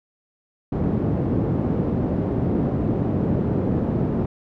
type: band-pass noise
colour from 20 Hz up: pink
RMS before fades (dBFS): -22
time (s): 0.72-4.26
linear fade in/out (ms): 5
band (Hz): 110 to 360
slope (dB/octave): 12
effects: none